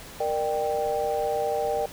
sine chord, G minor, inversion first, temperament equal with one note detuned, 466.2 / 598.6 / 784 Hz, Bb4 / D5 / G5, 0 / +33 / 0 cents, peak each -28 dBFS, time 0.2-1.86 s, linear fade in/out 5 ms, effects pink hiss -43 dBFS RMS until 1.92 s

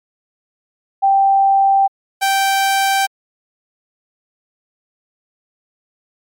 sine / sawtooth tone pair in turn, 784 / 781 Hz, G5 / G5, 0 / -7 cents, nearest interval unison, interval 7 cents, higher first, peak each -9 dBFS, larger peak neither, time 1.02-1.88 / 2.21-3.07 s, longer neither, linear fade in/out 20 ms, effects MP3 64 kbps

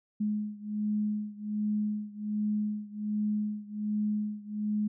sine beating tone pair, 210 / 211.3 Hz, G#3 / G#3, +19 / +30 cents, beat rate 1.3 Hz, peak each -31 / -33 dBFS, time 0.2-4.88 s, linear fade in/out 10 ms, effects none

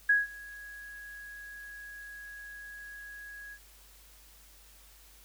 sine tone with ADSR envelope, 1661.2 Hz, G#6, in tune, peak -19 dBFS, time 0.09-3.59 s, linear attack 7 ms, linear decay 170 ms, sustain -24 dB, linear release 64 ms, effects added 50 Hz sine -58 dBFS peak until 5.24 s + white hiss -58 dBFS RMS until 5.24 s

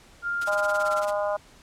sine tone with pitch glide, 1400 to 1370.4 Hz, F6 to F6, +4 to -33 cents, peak -25 dBFS, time 0.22-1.04 s, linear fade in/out 50 ms, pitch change -37 cents, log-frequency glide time 0.8-0.91 s
white noise with tremolo, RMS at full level -36 dBFS, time 0.41-1.13 s, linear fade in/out 5 ms, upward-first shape sine, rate 18 Hz, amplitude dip 95%
harmonic tone, 204.5 Hz, G#3, 26 cents flat, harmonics 3 / 4 / 5 / 6 / 7, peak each -25 / -32 / -33 / -36 / -38 dBFS, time 0.47-1.37 s, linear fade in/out 10 ms
effects pink hiss -53 dBFS RMS until 1.62 s + low-pass 9000 Hz 12 dB/octave

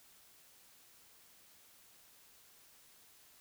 silence, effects white hiss -63 dBFS RMS until 3.4 s

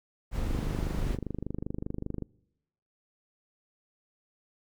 brown noise, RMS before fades -31 dBFS, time 0.31-1.18 s, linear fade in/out 50 ms
click train, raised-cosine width 3 ms, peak -21 dBFS, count 45, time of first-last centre 0.47-2.223 s, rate 25.1 Hz
effects noise-tail reverb RT60 0.9 s tail -25 dB re dry

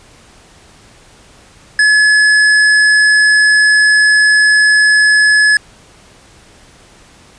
triangle tone with hard clipping, 1705 Hz, G#6, 45 cents sharp, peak -8 dBFS, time 1.79-5.57 s, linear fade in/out 2 ms, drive 16 dB, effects pink hiss -43 dBFS RMS until 7.38 s + resampled to 22050 Hz

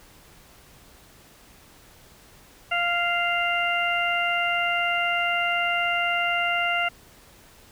harmonic tone, 696 Hz, F5, 6 cents flat, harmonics 1 / 2 / 3 / 4, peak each -27 / -27 / -27 / -27 dBFS, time 2.71-6.89 s, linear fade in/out 10 ms, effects pink hiss -52 dBFS RMS until 7.71 s

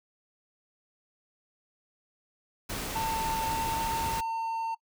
pink noise, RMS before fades -35 dBFS, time 2.69-4.21 s, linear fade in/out 10 ms
triangle tone with pitch glide, 896 to 905.9 Hz, A5 to A#5, +31 to -50 cents, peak -27 dBFS, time 2.95-4.75 s, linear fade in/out 10 ms, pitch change +19 cents, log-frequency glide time 3.44-3.97 s
effects noise-tail reverb RT60 0.1 s tail -23 dB re dry

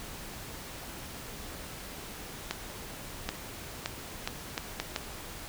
accelerating click train, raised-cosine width 0.2 ms, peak -13 dBFS, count 7, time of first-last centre 2.51-4.962 s, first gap 780 ms, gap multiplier 0.73, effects pink hiss -43 dBFS RMS until 5.48 s

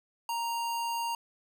square tone, 932.3 Hz, A#5, in tune, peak -31 dBFS, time 0.29-1.15 s, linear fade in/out 2 ms, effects none

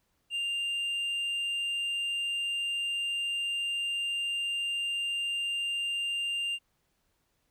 triangle tone with tanh clipping, 2794 Hz, F7, in tune, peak -30 dBFS, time 0.3-6.59 s, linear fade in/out 50 ms, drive 8 dB, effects pink hiss -75 dBFS RMS until 7.5 s

